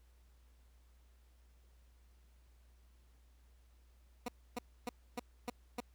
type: tone bursts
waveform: 15% pulse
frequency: 243.1 Hz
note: B3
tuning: 27 cents flat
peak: -31 dBFS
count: 6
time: 4.26-5.804 s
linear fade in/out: 5 ms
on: 24 ms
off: 280 ms
effects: added 60 Hz sine -62 dBFS peak until 5.94 s + pink hiss -75 dBFS RMS until 5.94 s